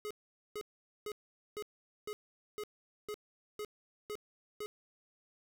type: tone bursts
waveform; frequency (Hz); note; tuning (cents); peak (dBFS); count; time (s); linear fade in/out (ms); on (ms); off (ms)
square; 420.6; G#4; +22; -39; 10; 0.05-4.66; 0; 56; 450
effects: none